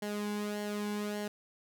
sawtooth tone with flanger, 207.7 Hz, G#3, in tune, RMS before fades -36 dBFS, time 0.02-1.28 s, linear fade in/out 5 ms, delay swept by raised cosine 0.8 to 1.6 ms, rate 1.7 Hz, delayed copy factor -0.6, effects none

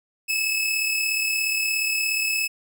sawtooth tone pair together, 2562 / 2599 Hz, E7 / E7, -50 / -25 cents, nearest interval unison, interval 25 cents, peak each -27 / -19 dBFS, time 0.28-2.48 s, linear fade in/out 20 ms, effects none

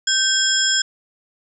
sine tone cluster, 1558 / 3297 / 5190 / 7240 Hz, G6 / G#7 / E8 / A8, -11 / -13 / -28 / +48 cents, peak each -21 dBFS, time 0.07-0.82 s, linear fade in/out 5 ms, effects none

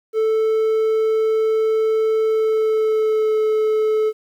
triangle tone with pitch glide, 440 to 433.2 Hz, A4 to A4, 0 to -27 cents, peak -13 dBFS, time 0.13-4.13 s, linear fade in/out 50 ms, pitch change -27 cents, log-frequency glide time 2.26-3.38 s, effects 9-bit

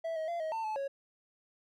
triangle tone with pitch steps, 657 / 634 / 685 / 633 / 896 / 865 / 552 Hz, E5 / D#5 / F5 / D#5 / A5 / A5 / C#5, -6 / +32 / -34 / +30 / +31 / -30 / -7 cents, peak -31 dBFS, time 0.04-0.88 s, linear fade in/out 10 ms, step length 120 ms, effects none

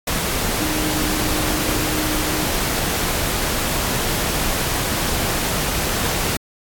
sine tone in noise, 307.4 Hz, D#4, 21 cents flat, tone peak -25 dBFS, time 0.6-2.44 s, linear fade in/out 5 ms, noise pink, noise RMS -21 dBFS, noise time 0.07-6.37 s, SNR -7 dB, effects AAC 64 kbps

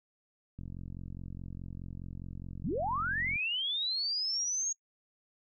click train, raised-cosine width 5 ms, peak -31 dBFS, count 125, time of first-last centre 0.59-3.358 s, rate 44.8 Hz
sine linear sweep, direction up, 110.8 to 6645 Hz, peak -30 dBFS, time 2.64-4.73 s, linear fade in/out 10 ms
effects noise-tail reverb RT60 0.1 s tail -22 dB re dry

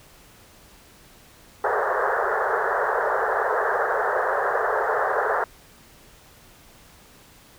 pink band-pass noise, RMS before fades -23 dBFS, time 1.64-5.44 s, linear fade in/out 2 ms, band 400 to 1800 Hz, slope 96 dB/octave, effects pink hiss -51 dBFS RMS until 7.58 s

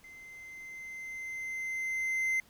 triangle tone with level ramp, 2072 Hz, C7, 17 cents flat, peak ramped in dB -47 to -25 dBFS, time 0.04-2.4 s, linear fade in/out 2 ms, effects pink hiss -62 dBFS RMS until 2.49 s

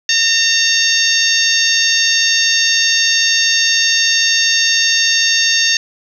harmonic tone, 913 Hz, A#5, 36 cents flat, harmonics 2 / 3 / 4 / 5 / 6 / 7, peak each -18 / -18 / -18 / -18 / -18 / -18 dBFS, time 0.09-5.77 s, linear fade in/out 2 ms, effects 7-bit

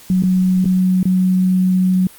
sine tone with dropouts, 185 Hz, F#3, in tune, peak -11 dBFS, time 0.1-2.07 s, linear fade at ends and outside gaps 2 ms, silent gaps 0.224-0.235 / 0.645-0.655 / 1.03-1.054 s, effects white hiss -42 dBFS RMS until 2.18 s + Opus 48 kbps

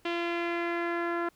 sawtooth tone with low-pass filter sweep, 342.3 Hz, F4, 35 cents flat, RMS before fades -31 dBFS, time 0.05-1.29 s, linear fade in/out 5 ms, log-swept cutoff 3000 to 1500 Hz, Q 2.4, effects pink hiss -65 dBFS RMS until 1.35 s

